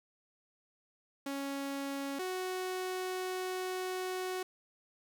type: tone pair in turn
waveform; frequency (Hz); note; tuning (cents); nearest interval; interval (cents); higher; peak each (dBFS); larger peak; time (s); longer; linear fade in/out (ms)
sawtooth; 277.2 / 370; C#4 / F#4; 0 / 0; perfect fourth; 500; second; -32 / -31; second; 1.26-2.19 / 2.19-4.43; second; 5
effects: 11-bit